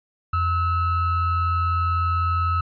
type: ring-modulated tone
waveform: triangle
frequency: 689 Hz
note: F5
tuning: 24 cents flat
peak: -14 dBFS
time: 0.33-2.61 s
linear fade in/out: 5 ms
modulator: 603 Hz
effects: resampled to 11025 Hz